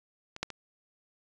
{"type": "clicks", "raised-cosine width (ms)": 0.2, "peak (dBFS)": [-24, -13, -23], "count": 3, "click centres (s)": [0.364, 0.43, 0.503], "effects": ["resampled to 22050 Hz"]}